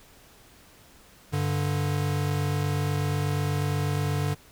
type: tone pair together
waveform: square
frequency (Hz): 98 / 146.24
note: G2 / D3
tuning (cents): 0 / -7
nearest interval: perfect fifth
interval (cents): 693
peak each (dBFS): -29 / -27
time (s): 1.32-4.35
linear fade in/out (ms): 20
effects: pink hiss -54 dBFS RMS until 4.51 s